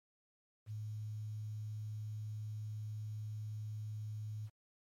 sine tone with quantisation, 107.2 Hz, A2, 45 cents flat, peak -40 dBFS, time 0.66-4.5 s, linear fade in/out 50 ms, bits 11, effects MP3 64 kbps

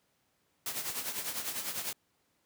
white noise with tremolo, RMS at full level -34 dBFS, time 0.66-1.93 s, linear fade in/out 2 ms, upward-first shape triangle, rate 10 Hz, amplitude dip 70%, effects pink hiss -74 dBFS RMS until 2.45 s + high-pass 100 Hz 12 dB/octave

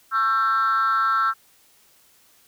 sine tone with frequency modulation, 1338 Hz, E6, 25 cents sharp, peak -16 dBFS, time 0.11-1.34 s, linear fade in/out 50 ms, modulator 236 Hz, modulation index 0.72, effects tanh soft clip ceiling -15 dBFS + white hiss -57 dBFS RMS until 2.47 s

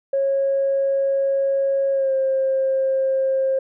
sine tone with pitch glide, 547 to 532.7 Hz, C#5 to C5, -23 to +31 cents, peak -16 dBFS, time 0.13-3.59 s, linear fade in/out 5 ms, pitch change -46 cents, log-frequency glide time 1.92-2.13 s, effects tanh soft clip ceiling -12 dBFS

